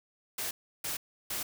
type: noise bursts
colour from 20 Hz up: white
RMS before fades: -35 dBFS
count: 3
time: 0.38-1.43 s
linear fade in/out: 5 ms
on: 130 ms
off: 330 ms
effects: none